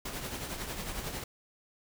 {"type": "noise with tremolo", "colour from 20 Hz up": "pink", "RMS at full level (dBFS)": -36, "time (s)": [0.05, 1.24], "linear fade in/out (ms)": 5, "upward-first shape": "triangle", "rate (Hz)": 11, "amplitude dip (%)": 55, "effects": []}